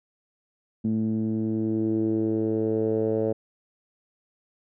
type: tone with low-pass filter sweep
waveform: 10% pulse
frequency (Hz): 110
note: A2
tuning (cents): 0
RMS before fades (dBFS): -25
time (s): 0.84-3.33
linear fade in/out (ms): 10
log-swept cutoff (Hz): 230 to 510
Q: 3.7
effects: none